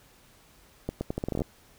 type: accelerating click train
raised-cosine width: 2 ms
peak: -16 dBFS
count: 12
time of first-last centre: 0.89-1.419 s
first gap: 120 ms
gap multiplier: 0.79
effects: pink hiss -58 dBFS RMS until 1.78 s